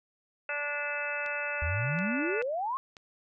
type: harmonic tone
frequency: 291.2 Hz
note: D4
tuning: 15 cents flat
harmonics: 2 / 3 / 4 / 5 / 6 / 7 / 8 / 9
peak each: -38 / -43 / -45 / -35 / -42 / -40 / -47 / -36 dBFS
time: 0.49-2.42 s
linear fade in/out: 2 ms
type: clicks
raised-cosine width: 0.2 ms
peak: -30 dBFS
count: 4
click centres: 1.262 / 1.989 / 2.424 / 2.968 s
type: exponential sweep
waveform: sine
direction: up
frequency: 73.42 to 1104 Hz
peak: -29 dBFS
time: 1.62-2.77 s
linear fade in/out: 0 ms
effects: none